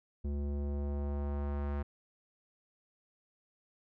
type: tone with low-pass filter sweep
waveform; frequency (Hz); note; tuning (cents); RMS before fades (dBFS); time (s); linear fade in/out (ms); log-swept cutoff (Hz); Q
square; 71.6; D2; -43; -35; 0.24-1.83; 10; 330 to 1500; 1
effects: none